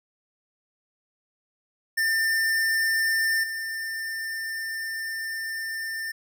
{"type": "tone with level steps", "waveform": "square", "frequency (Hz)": 1796, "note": "A6", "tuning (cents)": 35, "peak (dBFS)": [-22, -30], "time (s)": [1.97, 6.12], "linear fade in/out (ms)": 10, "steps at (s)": 3.43, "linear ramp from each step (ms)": 10, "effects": []}